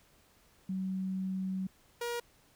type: tone pair in turn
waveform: sine / sawtooth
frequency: 188.8 / 475.7 Hz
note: F#3 / A#4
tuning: +35 / +35 cents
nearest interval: octave + major third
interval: 1600 cents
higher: second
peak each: -32 / -30 dBFS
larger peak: second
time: 0.69-1.67 / 2.01-2.2 s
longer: first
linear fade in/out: 5 ms
effects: pink hiss -65 dBFS RMS until 2.55 s